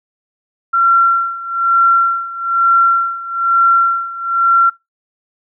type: tone with tremolo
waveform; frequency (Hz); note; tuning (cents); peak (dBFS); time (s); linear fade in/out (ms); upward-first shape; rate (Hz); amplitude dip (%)
sine; 1365; F6; -40; -6; 0.73-4.7; 10; sine; 1.1; 85
effects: noise-tail reverb RT60 0.2 s tail -23 dB re dry